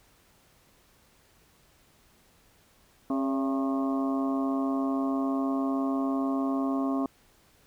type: harmonic tone with a mistuned harmonic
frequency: 135.2 Hz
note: C#3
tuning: 43 cents flat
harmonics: 2 / 3 / 4 / 5 / 6 / 7 / 8 / 9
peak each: -26 / -39 / -42 / -35 / -45 / -47 / -37 / -46 dBFS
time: 3.1-7.06 s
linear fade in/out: 2 ms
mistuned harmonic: 4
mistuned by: +90 cents
effects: pink hiss -62 dBFS RMS until 7.66 s